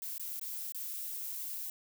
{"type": "noise with dropouts", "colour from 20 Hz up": "violet", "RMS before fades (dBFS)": -40, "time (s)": [0.02, 1.7], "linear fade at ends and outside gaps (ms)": 2, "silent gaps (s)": [[0.181, 0.196], [0.396, 0.413], [0.722, 0.746]], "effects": []}